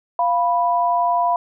sine tone pair together, 696.5 / 985 Hz, F5 / B5, -5 / -5 cents, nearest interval tritone, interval 600 cents, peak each -18 dBFS, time 0.19-1.36 s, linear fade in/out 2 ms, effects none

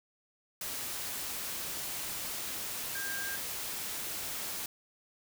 sine tone in noise, 1600 Hz, G6, 35 cents sharp, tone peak -37 dBFS, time 2.95-3.36 s, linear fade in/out 2 ms, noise white, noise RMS -38 dBFS, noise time 0.61-4.66 s, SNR -2 dB, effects none

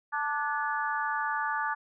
harmonic tone with a mistuned harmonic, 293.7 Hz, D4, in tune, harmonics 3 / 4 / 5 / 6, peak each -32 / -33 / -34 / -35 dBFS, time 0.12-1.75 s, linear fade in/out 20 ms, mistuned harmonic 6, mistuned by -48 cents, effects none

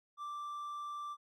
triangle tone, 1174.7 Hz, D6, in tune, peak -38 dBFS, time 0.17-1.17 s, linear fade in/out 50 ms, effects none

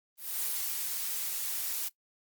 blue noise with ADSR envelope, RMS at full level -31 dBFS, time 0.17-1.89 s, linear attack 240 ms, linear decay 220 ms, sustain -3 dB, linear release 14 ms, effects noise-tail reverb RT60 0.1 s tail -20 dB re dry + Opus 32 kbps

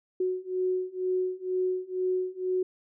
sine beating tone pair, 367.9 / 370 Hz, F#4 / F#4, -10 / 0 cents, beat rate 2.1 Hz, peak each -30 / -29 dBFS, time 0.2-2.63 s, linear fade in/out 5 ms, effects none

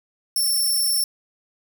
10% pulse tone, 5410 Hz, E8, 44 cents sharp, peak -13 dBFS, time 0.36-1.04 s, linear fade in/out 2 ms, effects none

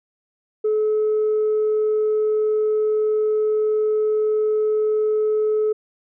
sine tone, 429.2 Hz, A4, 43 cents flat, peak -15 dBFS, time 0.64-5.73 s, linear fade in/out 10 ms, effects tanh soft clip ceiling -14 dBFS

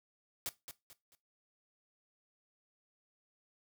white noise with echo, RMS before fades -38 dBFS, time 0.46-0.49 s, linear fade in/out 0 ms, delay 220 ms, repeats 3, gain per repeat -9 dB, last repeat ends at 1.15 s, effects noise-tail reverb RT60 0.2 s tail -17 dB re dry

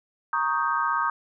sine chord, Eb dominant seventh, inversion second, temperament equal, 932.3 / 1108.7 / 1244.5 / 1568 Hz, Bb5 / Db6 / Eb6 / G6, 0 / 0 / 0 / 0 cents, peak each -28 / -28 / -26 / -29 dBFS, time 0.33-1.1 s, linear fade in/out 2 ms, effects none

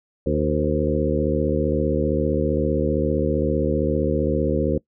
harmonic tone with a mistuned harmonic, 75.3 Hz, D2, 44 cents sharp, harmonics 1 / 2 / 3 / 4 / 5 / 6 / 7, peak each -26 / -26 / -26 / -26 / -26 / -26 / -26 dBFS, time 0.26-4.78 s, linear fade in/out 5 ms, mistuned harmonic 6, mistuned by +49 cents, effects noise-tail reverb RT60 0.1 s tail -22 dB re dry

